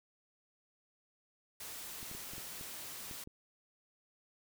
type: noise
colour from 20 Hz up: white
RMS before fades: -46 dBFS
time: 1.6-3.24 s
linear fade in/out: 5 ms
type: clicks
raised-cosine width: 3 ms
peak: -37 dBFS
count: 8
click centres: 2.029 / 2.114 / 2.15 / 2.335 / 2.381 / 2.611 / 3.112 / 3.274 s
effects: none